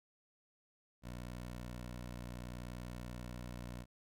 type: tone with vibrato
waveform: 15% pulse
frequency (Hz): 60.7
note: B1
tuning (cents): -29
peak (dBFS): -38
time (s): 1.02-3.86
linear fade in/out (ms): 50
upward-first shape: sine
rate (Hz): 12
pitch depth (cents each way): 9
effects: none